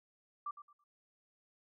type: tone with echo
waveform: sine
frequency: 1173 Hz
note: D6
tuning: 2 cents flat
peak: -37 dBFS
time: 0.46-0.51 s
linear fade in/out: 5 ms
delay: 110 ms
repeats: 3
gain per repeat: -12 dB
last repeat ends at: 0.84 s
effects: none